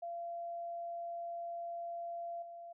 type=tone with level steps; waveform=sine; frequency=685 Hz; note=F5; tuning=34 cents flat; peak=-39 / -46 dBFS; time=0.02-2.73 s; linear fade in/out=10 ms; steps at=2.42 s; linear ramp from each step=5 ms; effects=none